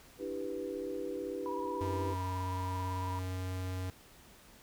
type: chord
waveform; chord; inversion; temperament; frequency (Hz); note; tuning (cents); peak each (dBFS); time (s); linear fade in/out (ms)
sine; E minor seventh; third; equal; 293.7 / 329.6 / 392 / 493.9; D4 / E4 / G4 / B4; 0 / 0 / 0 / 0; -43 / -43 / -40 / -40; 0.18-2.16; 50
type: tone with vibrato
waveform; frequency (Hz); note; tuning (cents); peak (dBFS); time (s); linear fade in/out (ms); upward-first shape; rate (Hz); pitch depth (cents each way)
sine; 974; B5; -24; -38; 1.46-3.19; 0; square; 18; 25
type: tone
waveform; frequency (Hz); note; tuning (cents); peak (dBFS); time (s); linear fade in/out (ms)
square; 92.5; F#2; 0; -36; 1.81-3.9; 0
effects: pink hiss -58 dBFS RMS until 4.62 s